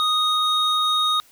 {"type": "tone pair together", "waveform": "triangle", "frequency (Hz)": [1244.5, 3736], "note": ["D#6", "A#7"], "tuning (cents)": [0, 3], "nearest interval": "octave + perfect fifth", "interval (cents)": 1903, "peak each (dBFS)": -18, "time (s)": [0, 1.2], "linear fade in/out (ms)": 0, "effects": ["tanh soft clip ceiling -11 dBFS", "white hiss -54 dBFS RMS until 1.31 s"]}